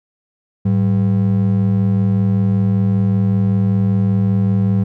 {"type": "ring-modulated tone", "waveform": "triangle", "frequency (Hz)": 149, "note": "D3", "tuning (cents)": 25, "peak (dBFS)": -7, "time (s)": [0.65, 4.84], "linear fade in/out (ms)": 10, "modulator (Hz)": 42.6, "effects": []}